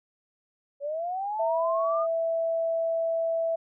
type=linear sweep; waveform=sine; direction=up; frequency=554.4 to 1244 Hz; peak=-28 dBFS; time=0.8-2.07 s; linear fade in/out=50 ms
type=tone; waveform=sine; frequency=659.3 Hz; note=E5; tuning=in tune; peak=-24 dBFS; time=1.39-3.56 s; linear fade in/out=10 ms
effects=none